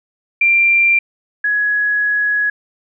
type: tone pair in turn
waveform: sine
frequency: 2371 / 1676.6 Hz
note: D7 / G#6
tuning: +16 / +16 cents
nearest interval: tritone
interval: 600 cents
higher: first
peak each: -9 / -13 dBFS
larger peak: first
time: 0.41-0.99 / 1.44-2.5 s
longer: second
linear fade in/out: 5 ms
effects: none